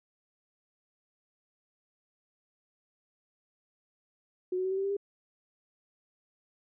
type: tone with pitch steps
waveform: sine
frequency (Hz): 365.8 / 371.5 / 377.4 / 383.3 / 389.3 / 395.5 / 401.7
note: F#4 / F#4 / F#4 / G4 / G4 / G4 / G4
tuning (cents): -20 / +7 / +34 / -39 / -12 / +15 / +42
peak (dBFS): -28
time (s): 4.52-4.968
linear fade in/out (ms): 5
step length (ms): 64
effects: none